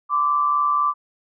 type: tone pair together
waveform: sine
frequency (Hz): 1025 / 1168.7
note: C6 / D6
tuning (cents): -36 / -9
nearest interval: major second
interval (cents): 227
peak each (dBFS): -25 / -17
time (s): 0.09-0.94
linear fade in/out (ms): 50
effects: none